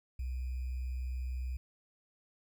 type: tone with sample-and-hold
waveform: sine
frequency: 63.3 Hz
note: B1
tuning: 43 cents sharp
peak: -34 dBFS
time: 0.19-1.57 s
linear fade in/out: 5 ms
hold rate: 2450 Hz
effects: none